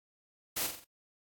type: noise with echo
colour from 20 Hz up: white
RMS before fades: -33 dBFS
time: 0.56-0.67 s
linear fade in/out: 10 ms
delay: 44 ms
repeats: 4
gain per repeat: -6 dB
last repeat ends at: 0.846 s
effects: AAC 64 kbps